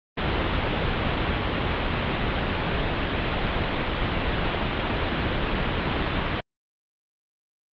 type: low-pass noise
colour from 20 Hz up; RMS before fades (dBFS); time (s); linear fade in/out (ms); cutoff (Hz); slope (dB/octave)
pink; -25; 0.17-6.41; 10; 3600; 48
effects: Opus 32 kbps